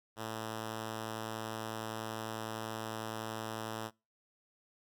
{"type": "tone", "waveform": "5% pulse", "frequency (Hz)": 110.8, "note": "A2", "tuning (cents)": 13, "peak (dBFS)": -27, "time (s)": [0.16, 3.91], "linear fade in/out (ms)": 50, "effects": ["noise-tail reverb RT60 0.3 s tail -26 dB re dry"]}